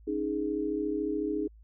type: chord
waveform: sine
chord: C# suspended second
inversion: none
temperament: equal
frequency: 277.2 / 311.1 / 415.3 Hz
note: C#4 / D#4 / G#4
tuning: 0 / 0 / 0 cents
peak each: -36 / -31 / -32 dBFS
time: 0.07-1.48 s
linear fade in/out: 10 ms
effects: added 54 Hz sine -51 dBFS peak until 1.63 s